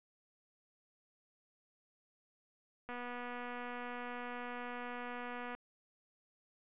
click train, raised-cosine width 0.5 ms, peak -30 dBFS, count 650, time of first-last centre 2.89-5.55 s, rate 244 Hz, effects resampled to 8000 Hz

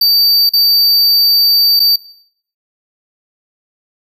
square tone with dropouts, 4625 Hz, D8, 27 cents flat, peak -8 dBFS, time 0.01-1.96 s, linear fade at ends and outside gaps 5 ms, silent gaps 0.493-0.534 / 1.795-1.8 s, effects noise-tail reverb RT60 0.6 s tail -18 dB re dry

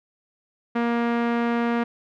sawtooth tone with low-pass filter, 235.5 Hz, A#3, 18 cents sharp, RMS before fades -23 dBFS, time 0.75-1.84 s, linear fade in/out 10 ms, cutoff 1900 Hz, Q 1.1, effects none

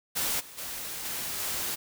white noise with level steps, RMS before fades -29 / -47 / -37 / -34 / -32 dBFS, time 0.15-1.76 s, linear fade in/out 20 ms, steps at 0.39 / 0.57 / 1.04 / 1.39 s, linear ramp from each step 20 ms, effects none

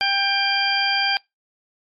harmonic tone, 793 Hz, G5, 20 cents sharp, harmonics 1 / 2 / 3 / 4 / 6, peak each -24 / -24 / -24 / -24 / -24 dBFS, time 0.01-1.17 s, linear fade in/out 0 ms, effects noise-tail reverb RT60 0.2 s tail -26 dB re dry + MP3 64 kbps

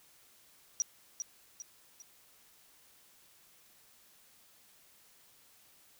sine tone with echo, 5800 Hz, F#8, 35 cents flat, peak -27 dBFS, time 0.8-0.82 s, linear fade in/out 0 ms, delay 400 ms, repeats 3, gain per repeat -7 dB, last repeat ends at 2.02 s, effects white hiss -63 dBFS RMS until 5.99 s

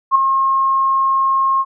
sine tone with ADSR envelope, 1075 Hz, C6, 47 cents sharp, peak -5 dBFS, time 0.11-1.65 s, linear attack 43 ms, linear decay 6 ms, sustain -7 dB, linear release 46 ms, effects none

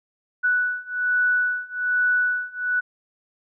sine beating tone pair, 1480 / 1481.2 Hz, F#6 / F#6, 0 / +1 cents, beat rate 1.2 Hz, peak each -23 / -22 dBFS, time 0.43-2.81 s, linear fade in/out 20 ms, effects none

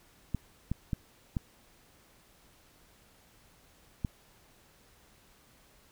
clicks, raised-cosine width 5 ms, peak -18 dBFS, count 5, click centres 0.347 / 0.716 / 0.932 / 1.368 / 4.048 s, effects pink hiss -62 dBFS RMS until 5.91 s

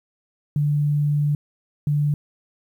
sine tone bursts at uneven times, 146.83 Hz, D3, in tune, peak -17 dBFS, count 2, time 0.56-1.35 / 1.87-2.14 s, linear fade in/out 2 ms, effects 9-bit

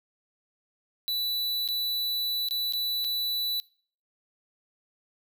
square tone with dropouts, 3960 Hz, B7, 4 cents sharp, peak -27 dBFS, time 1.08-3.6 s, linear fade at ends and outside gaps 0 ms, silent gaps 1.677-1.687 / 2.486-2.509 / 2.724-2.735 / 3.043-3.047 s, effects noise-tail reverb RT60 0.5 s tail -24 dB re dry

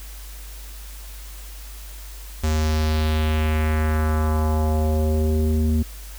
square tone with low-pass filter sweep, 77.78 Hz, D#2, in tune, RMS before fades -20 dBFS, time 2.43-5.83 s, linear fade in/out 10 ms, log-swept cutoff 7500 to 250 Hz, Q 2, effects added 50 Hz sine -35 dBFS peak until 6.18 s + white hiss -43 dBFS RMS until 6.18 s

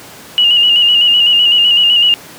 sine tone with vibrato, 2874 Hz, F7, 49 cents sharp, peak -6 dBFS, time 0.38-2.14 s, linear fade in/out 0 ms, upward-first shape square, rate 7.9 Hz, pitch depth 35 cents each way, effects pink hiss -34 dBFS RMS until 2.38 s + high-pass 150 Hz 12 dB/octave

